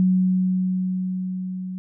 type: tone with level ramp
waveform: sine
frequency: 185 Hz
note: F#3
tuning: in tune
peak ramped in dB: -14 to -28 dBFS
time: 0-1.78 s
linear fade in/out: 0 ms
effects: none